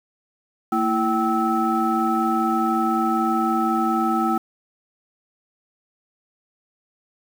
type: tone cluster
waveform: sine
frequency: 227.2 / 331.2 / 772 / 1305 Hz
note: A#3 / E4 / G5 / E6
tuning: -44 / +8 / -27 / -18 cents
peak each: -23 dBFS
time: 0.72-4.38 s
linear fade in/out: 5 ms
effects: tanh soft clip ceiling -9 dBFS + 7-bit